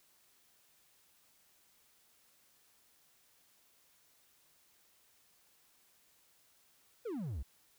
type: exponential sweep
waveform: triangle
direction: down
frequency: 512 to 56.6 Hz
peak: -35 dBFS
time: 7.05-7.43 s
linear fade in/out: 10 ms
effects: white hiss -69 dBFS RMS until 7.78 s